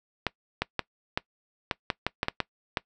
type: clicks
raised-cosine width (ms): 0.3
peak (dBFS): -9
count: 11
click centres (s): 0.267 / 0.62 / 0.793 / 1.175 / 1.712 / 1.902 / 2.066 / 2.231 / 2.284 / 2.403 / 2.772
effects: noise-tail reverb RT60 0.1 s tail -22 dB re dry